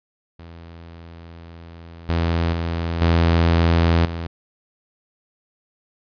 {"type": "tone with level steps", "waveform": "sawtooth", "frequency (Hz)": 83.8, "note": "E2", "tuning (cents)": 29, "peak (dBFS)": [-34, -14, -18, -10, -22], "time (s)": [0.39, 4.27], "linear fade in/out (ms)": 5, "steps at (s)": [2.09, 2.53, 3.01, 4.05], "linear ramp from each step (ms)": 2, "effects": ["resampled to 11025 Hz"]}